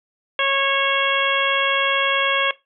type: harmonic tone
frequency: 549 Hz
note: C#5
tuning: 17 cents flat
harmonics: 1 / 2 / 3 / 4 / 5 / 6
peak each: -24 / -24 / -24 / -24 / -24 / -24 dBFS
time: 0.39-2.51 s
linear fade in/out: 2 ms
effects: noise-tail reverb RT60 0.2 s tail -18 dB re dry